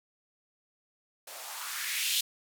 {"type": "noise with band-pass filter sweep", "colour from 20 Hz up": "violet", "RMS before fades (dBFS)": -34, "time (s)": [1.27, 2.21], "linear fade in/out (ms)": 5, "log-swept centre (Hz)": [540, 3500], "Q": 2.6, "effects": []}